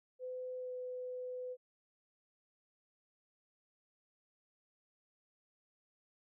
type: tone with pitch glide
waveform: sine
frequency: 507 to 502.6 Hz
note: B4 to B4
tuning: +45 to +30 cents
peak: -40 dBFS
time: 0.19-1.57 s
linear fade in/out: 50 ms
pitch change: -15 cents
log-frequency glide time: 0.57-0.72 s
effects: none